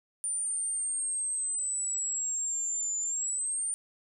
sine exponential two-way sweep, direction down then up, 9210 to 7060 to 9080 Hz, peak -29 dBFS, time 0.24-3.74 s, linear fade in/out 0 ms, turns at 2.99 s, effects none

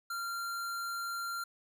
square tone, 1382 Hz, F6, 19 cents flat, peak -36 dBFS, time 0.1-1.44 s, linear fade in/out 5 ms, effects none

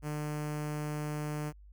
sawtooth tone with notch filter, 150 Hz, D3, 37 cents sharp, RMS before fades -36 dBFS, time 0.02-1.53 s, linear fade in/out 50 ms, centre 3700 Hz, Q 1.4, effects added 50 Hz sine -51 dBFS peak until 1.72 s

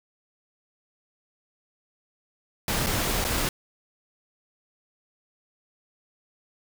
pink noise with dropouts, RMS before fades -26 dBFS, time 2.68-3.49 s, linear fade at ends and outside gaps 2 ms, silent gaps 2.863-2.868 / 3.243-3.248 s, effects none

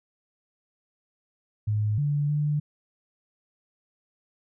sine tone with pitch steps, 105.9 / 145.5 / 148.3 Hz, G#2 / D3 / D3, +34 / -16 / +17 cents, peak -22 dBFS, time 1.67-2.6 s, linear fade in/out 10 ms, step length 310 ms, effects none

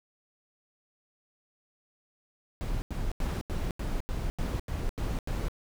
brown noise bursts, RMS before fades -31 dBFS, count 10, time 2.61-5.484 s, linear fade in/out 0 ms, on 210 ms, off 86 ms, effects none

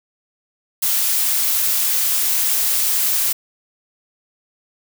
blue noise, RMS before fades -18 dBFS, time 0.82-3.33 s, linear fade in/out 10 ms, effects none

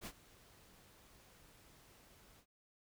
pink noise with ADSR envelope, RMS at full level -45 dBFS, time 0.01-2.46 s, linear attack 48 ms, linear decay 60 ms, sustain -19 dB, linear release 77 ms, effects none

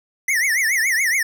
square tone with vibrato, 1975.5 Hz, B6, in tune, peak -17 dBFS, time 0.28-1.23 s, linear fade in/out 5 ms, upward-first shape triangle, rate 7.1 Hz, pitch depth 240 cents each way, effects none

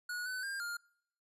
square tone with pitch steps, 1457 / 1508 / 1603 / 1409 Hz, F#6 / F#6 / G6 / F6, -27 / +32 / +38 / +15 cents, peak -38 dBFS, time 0.09-0.77 s, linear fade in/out 5 ms, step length 170 ms, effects noise-tail reverb RT60 0.7 s tail -25 dB re dry + resampled to 32000 Hz

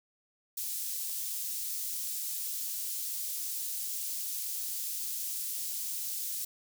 white high-pass noise, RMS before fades -36 dBFS, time 0.57-6.45 s, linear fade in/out 5 ms, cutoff 5600 Hz, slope 12 dB/octave, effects none

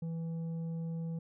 sine tone with tanh clipping, 164.81 Hz, E3, in tune, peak -36 dBFS, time 0.02-1.19 s, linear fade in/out 5 ms, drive 6 dB, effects none

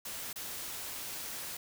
white noise with dropouts, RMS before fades -41 dBFS, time 0.05-1.57 s, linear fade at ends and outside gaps 5 ms, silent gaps 0.33-0.358 s, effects none

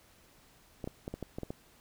clicks, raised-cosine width 2 ms, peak -24 dBFS, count 8, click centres 0.842 / 0.875 / 1.079 / 1.14 / 1.227 / 1.385 / 1.433 / 1.505 s, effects pink hiss -62 dBFS RMS until 1.8 s

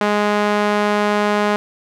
sawtooth tone with band-pass filter, 207.7 Hz, G#3, in tune, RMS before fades -17 dBFS, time 0.01-1.56 s, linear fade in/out 0 ms, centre 1000 Hz, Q 0.61, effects none

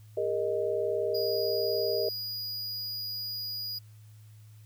sine chord, Ab suspended second, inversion none, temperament equal with one note detuned, 406.1 / 466.2 / 622.3 Hz, Ab4 / Bb4 / Eb5, -39 / 0 / 0 cents, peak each -31 dBFS, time 0.17-2.09 s, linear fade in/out 5 ms
square tone, 4899 Hz, D#8, 28 cents flat, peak -34 dBFS, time 1.14-3.79 s, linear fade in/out 10 ms
effects added 107 Hz sine -49 dBFS peak until 4.65 s + white hiss -65 dBFS RMS until 4.65 s

